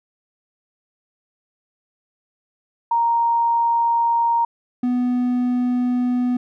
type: tone pair in turn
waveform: sine / triangle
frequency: 932.3 / 247.4 Hz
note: A#5 / B3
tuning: 0 / +3 cents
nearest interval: octave + major seventh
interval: 2297 cents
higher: first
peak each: -15 dBFS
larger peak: neither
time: 2.91-4.45 / 4.83-6.37 s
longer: neither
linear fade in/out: 5 ms
effects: none

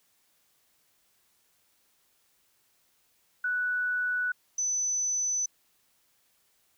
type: tone pair in turn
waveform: sine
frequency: 1480 / 6020 Hz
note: F#6 / F#8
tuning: 0 / +29 cents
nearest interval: 2 octaves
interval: 2429 cents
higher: second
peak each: -26 dBFS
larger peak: neither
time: 3.44-4.32 / 4.58-5.46 s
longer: neither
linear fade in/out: 5 ms
effects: white hiss -69 dBFS RMS until 6.77 s

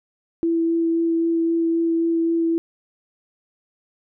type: tone with vibrato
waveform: sine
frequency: 331.9 Hz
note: E4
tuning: 12 cents sharp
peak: -17 dBFS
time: 0.43-2.58 s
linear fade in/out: 0 ms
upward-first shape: sine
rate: 3.8 Hz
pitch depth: 9 cents each way
effects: none

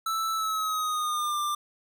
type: tone with pitch glide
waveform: square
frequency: 1318.5 to 1188.3 Hz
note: E6 to D6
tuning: 0 to +20 cents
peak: -27 dBFS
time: 0.06-1.55 s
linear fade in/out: 5 ms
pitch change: -180 cents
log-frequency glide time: 0.33-1.39 s
effects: none

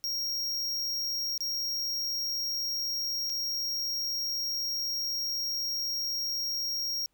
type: tone with dropouts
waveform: square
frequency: 5588 Hz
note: F8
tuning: in tune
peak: -30 dBFS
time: 0.04-7.06 s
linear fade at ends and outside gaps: 0 ms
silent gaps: 1.378-1.406 / 3.296-3.3 s
effects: pink hiss -75 dBFS RMS until 7.13 s

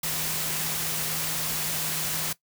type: tone in noise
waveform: sine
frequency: 158.1 Hz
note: D#3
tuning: 28 cents sharp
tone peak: -39 dBFS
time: 0.03-2.33 s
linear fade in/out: 5 ms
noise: white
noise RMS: -29 dBFS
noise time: 0.03-2.33 s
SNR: -13 dB
effects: noise-tail reverb RT60 0.1 s tail -18 dB re dry

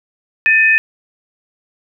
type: tone pair together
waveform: sine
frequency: 1782 / 2516 Hz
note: A6 / D#7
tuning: +22 / +19 cents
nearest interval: tritone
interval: 597 cents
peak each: -11 dBFS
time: 0.46-0.78 s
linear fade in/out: 0 ms
effects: none

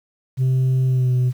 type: tone with pitch glide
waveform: sine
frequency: 130 to 126.01 Hz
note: C3 to B2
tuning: -11 to +35 cents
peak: -12 dBFS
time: 0.37-1.33 s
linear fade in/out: 50 ms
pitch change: -54 cents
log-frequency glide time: 0.86-1.12 s
effects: tanh soft clip ceiling -14 dBFS + 8-bit

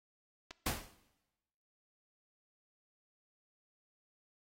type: clicks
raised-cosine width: 0.2 ms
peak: -29 dBFS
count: 2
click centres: 0.508 / 0.511 s
type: noise with exponential decay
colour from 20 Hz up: pink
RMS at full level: -31 dBFS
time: 0.66-0.95 s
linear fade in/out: 5 ms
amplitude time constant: 61 ms
effects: noise-tail reverb RT60 1.0 s tail -18 dB re dry + AAC 48 kbps

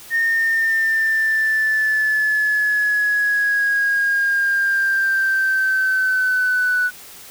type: linear sweep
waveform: sine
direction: down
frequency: 1836 to 1480 Hz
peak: -14 dBFS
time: 0.1-6.91 s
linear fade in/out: 50 ms
effects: tanh soft clip ceiling -11 dBFS + white hiss -40 dBFS RMS until 7.3 s

